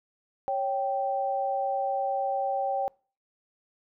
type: tone pair together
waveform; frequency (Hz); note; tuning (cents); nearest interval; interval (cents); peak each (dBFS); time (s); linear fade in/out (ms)
sine; 552.3 / 781; C#5 / G5; -6 / -7; tritone; 599; -30 / -27; 0.48-2.88; 0
effects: noise-tail reverb RT60 0.4 s tail -26 dB re dry